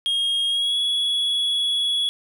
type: tone with pitch glide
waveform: triangle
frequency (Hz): 3254 to 3369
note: G#7 to G#7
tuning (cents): -36 to +24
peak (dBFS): -18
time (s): 0.06-2.09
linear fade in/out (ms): 0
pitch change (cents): +60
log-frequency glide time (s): 0.49-0.77
effects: none